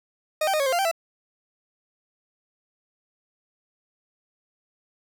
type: tone with pitch steps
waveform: 40% pulse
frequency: 619 / 777 / 616 / 554 / 525 / 695 / 779 / 664 Hz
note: D#5 / G5 / D#5 / C#5 / C5 / F5 / G5 / E5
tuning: -9 / -16 / -17 / -1 / +6 / -9 / -11 / +12 cents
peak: -20 dBFS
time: 0.41-0.914 s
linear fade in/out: 5 ms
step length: 63 ms
effects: none